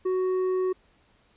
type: tone with tanh clipping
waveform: sine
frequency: 371.4 Hz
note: F#4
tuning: 7 cents sharp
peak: -24 dBFS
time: 0.05-0.73 s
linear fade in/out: 10 ms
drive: 6 dB
effects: pink hiss -63 dBFS RMS until 1.36 s + resampled to 8000 Hz

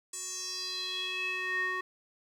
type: tone with band-pass filter sweep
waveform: square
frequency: 370 Hz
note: F#4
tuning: in tune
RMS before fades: -35 dBFS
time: 0.13-1.81 s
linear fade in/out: 5 ms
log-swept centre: 7900 to 1500 Hz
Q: 5.2
effects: 11-bit

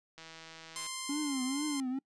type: click train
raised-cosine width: 0.2 ms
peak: -32 dBFS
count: 112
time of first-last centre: 0.18-0.865 s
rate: 162 Hz
type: tone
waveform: 5% pulse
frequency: 1046.5 Hz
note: C6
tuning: in tune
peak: -25 dBFS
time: 0.76-1.8 s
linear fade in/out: 0 ms
type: tone with vibrato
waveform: triangle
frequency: 277.2 Hz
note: C#4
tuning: in tune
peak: -30 dBFS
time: 1.09-1.99 s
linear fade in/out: 5 ms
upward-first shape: triangle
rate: 2.2 Hz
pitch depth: 180 cents each way
effects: noise-tail reverb RT60 0.1 s tail -25 dB re dry + resampled to 24000 Hz

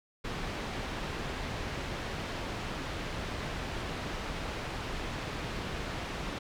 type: low-pass noise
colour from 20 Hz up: pink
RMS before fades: -37 dBFS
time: 0.24-6.39 s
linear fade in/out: 10 ms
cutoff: 3800 Hz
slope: 12 dB/octave
effects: none

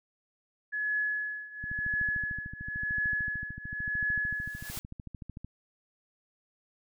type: tone with tremolo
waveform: sine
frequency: 1699 Hz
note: G#6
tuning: 39 cents sharp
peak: -26 dBFS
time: 0.72-4.71 s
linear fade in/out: 20 ms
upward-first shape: triangle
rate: 0.96 Hz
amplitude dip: 90%
type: click train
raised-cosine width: 5 ms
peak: -29 dBFS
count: 52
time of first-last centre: 1.64-5.446 s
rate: 13.4 Hz
type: noise with exponential growth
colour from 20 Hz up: white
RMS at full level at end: -37 dBFS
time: 4.23-4.79 s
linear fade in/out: 0 ms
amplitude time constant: 120 ms
effects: none

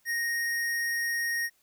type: tone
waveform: square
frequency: 1864.7 Hz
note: A#6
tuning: in tune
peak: -28 dBFS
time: 0.05-1.5 s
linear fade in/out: 50 ms
effects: white hiss -68 dBFS RMS until 1.62 s

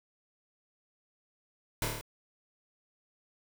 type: noise with echo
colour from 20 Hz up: pink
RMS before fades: -31 dBFS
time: 1.82-1.85 s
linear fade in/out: 2 ms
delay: 27 ms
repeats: 6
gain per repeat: -2 dB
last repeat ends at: 2.012 s
effects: none

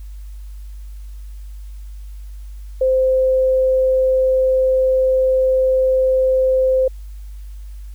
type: tone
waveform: sine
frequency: 520 Hz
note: C5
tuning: 11 cents flat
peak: -12 dBFS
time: 2.81-6.88 s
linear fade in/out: 5 ms
effects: added 50 Hz sine -30 dBFS peak until 7.94 s + white hiss -55 dBFS RMS until 7.94 s

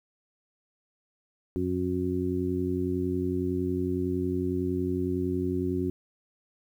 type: harmonic tone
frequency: 90.9 Hz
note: F#2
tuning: 30 cents flat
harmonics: 1 / 2 / 3 / 4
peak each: -33 / -34 / -30 / -30 dBFS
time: 1.56-5.9 s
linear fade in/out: 0 ms
effects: 10-bit

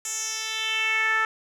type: tone with band-pass filter sweep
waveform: 10% pulse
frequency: 440.8 Hz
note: A4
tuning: 3 cents sharp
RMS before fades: -26 dBFS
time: 0.05-1.25 s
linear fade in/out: 2 ms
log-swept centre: 7800 to 1500 Hz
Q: 3.1
effects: none

